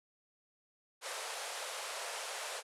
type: band-pass noise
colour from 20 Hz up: pink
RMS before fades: -42 dBFS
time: 1.01-2.63 s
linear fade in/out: 50 ms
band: 470 to 11000 Hz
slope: 48 dB/octave
effects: none